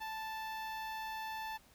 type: tone with notch filter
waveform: sawtooth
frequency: 880 Hz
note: A5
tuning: in tune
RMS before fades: -42 dBFS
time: 0-1.58 s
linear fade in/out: 20 ms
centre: 8300 Hz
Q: 0.72
effects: added 50 Hz sine -70 dBFS peak until 1.74 s + pink hiss -64 dBFS RMS until 1.74 s